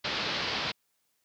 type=low-pass noise; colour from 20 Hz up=white; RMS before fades=-32 dBFS; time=0.04-0.72 s; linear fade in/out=10 ms; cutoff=4800 Hz; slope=48 dB/octave; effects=white hiss -75 dBFS RMS until 1.24 s + high-pass 80 Hz 12 dB/octave